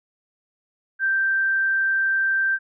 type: tone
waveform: sine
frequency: 1568 Hz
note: G6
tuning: in tune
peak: -18 dBFS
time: 0.99-2.59 s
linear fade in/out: 50 ms
effects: none